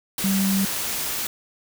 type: tone in noise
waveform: sine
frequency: 193.9 Hz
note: G3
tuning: 19 cents flat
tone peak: -19 dBFS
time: 0.24-0.65 s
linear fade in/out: 2 ms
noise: white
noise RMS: -27 dBFS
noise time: 0.18-1.27 s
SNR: +5 dB
effects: none